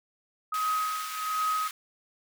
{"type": "tone with tremolo", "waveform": "sine", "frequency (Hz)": 1263, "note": "D#6", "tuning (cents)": 26, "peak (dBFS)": -24, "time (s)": [0.52, 1.68], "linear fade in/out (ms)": 5, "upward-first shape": "triangle", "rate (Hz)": 1.3, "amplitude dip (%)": 80}
{"type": "high-pass noise", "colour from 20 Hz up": "pink", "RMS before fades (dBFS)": -39, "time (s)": [0.54, 1.71], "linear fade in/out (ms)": 2, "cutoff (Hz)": 1100, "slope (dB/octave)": 48}
{"effects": []}